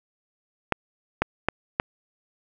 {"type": "clicks", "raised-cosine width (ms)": 0.5, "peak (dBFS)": -5, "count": 4, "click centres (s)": [0.723, 1.22, 1.486, 1.799], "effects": []}